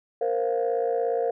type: chord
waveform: sine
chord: Bb suspended second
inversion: none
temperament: equal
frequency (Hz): 466.2 / 523.3 / 698.5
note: Bb4 / C5 / F5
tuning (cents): 0 / 0 / 0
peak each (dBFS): -24 / -27 / -28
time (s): 0.21-1.31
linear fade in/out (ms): 5
effects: tanh soft clip ceiling -16 dBFS